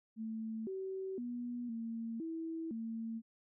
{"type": "tone with pitch steps", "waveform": "sine", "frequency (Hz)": [221.9, 381.6, 242.3, 228.2, 326, 226.1], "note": ["A3", "G4", "B3", "A#3", "E4", "A3"], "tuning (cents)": [15, -47, -33, -37, -19, 47], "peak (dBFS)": -38, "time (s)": [0.16, 3.22], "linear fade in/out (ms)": 50, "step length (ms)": 510, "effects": []}